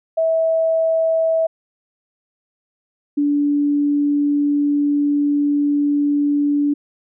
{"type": "tone pair in turn", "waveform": "sine", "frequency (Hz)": [650, 289.5], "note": ["E5", "D4"], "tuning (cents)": [-24, -25], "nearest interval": "octave + major second", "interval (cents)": 1401, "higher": "first", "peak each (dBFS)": -14, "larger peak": "neither", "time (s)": [[0.17, 1.47], [3.17, 6.74]], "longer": "second", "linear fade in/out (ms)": 10, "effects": []}